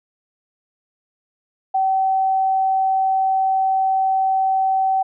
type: tone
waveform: sine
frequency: 766 Hz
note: G5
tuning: 40 cents flat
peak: -15 dBFS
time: 1.74-5.03 s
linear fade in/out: 10 ms
effects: none